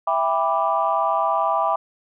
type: chord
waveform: sine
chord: E minor seventh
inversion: none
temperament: equal with one note detuned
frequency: 659.3 / 797.2 / 987.8 / 1174.7 Hz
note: E5 / G5 / B5 / D6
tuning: 0 / +29 / 0 / 0 cents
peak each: -23 dBFS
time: 0.07-1.76 s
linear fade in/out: 5 ms
effects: tanh soft clip ceiling -7 dBFS